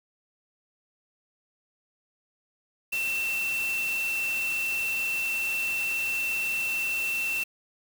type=tone in noise; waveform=sine; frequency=2689 Hz; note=E7; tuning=34 cents sharp; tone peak=-26 dBFS; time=2.92-7.44 s; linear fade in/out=10 ms; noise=white; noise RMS=-38 dBFS; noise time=2.92-7.44 s; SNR=+9 dB; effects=none